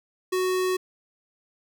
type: tone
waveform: square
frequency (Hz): 370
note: F#4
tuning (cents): 0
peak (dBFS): -23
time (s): 0.32-0.77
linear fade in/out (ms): 10
effects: none